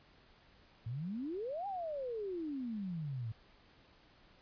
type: exponential two-way sweep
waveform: sine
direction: up then down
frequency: 107 to 820 to 107 Hz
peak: -37 dBFS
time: 0.86-3.32 s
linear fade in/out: 5 ms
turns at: 1.67 s
effects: pink hiss -64 dBFS RMS until 4.41 s + resampled to 11025 Hz